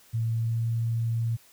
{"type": "tone with pitch glide", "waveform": "sine", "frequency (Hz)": [113.9, 115.02], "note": ["A#2", "A#2"], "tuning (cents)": [-40, -23], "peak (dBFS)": -24, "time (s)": [0.13, 1.37], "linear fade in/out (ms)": 20, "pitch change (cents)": 17, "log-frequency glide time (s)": [0.34, 0.66], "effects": ["white hiss -57 dBFS RMS until 1.52 s"]}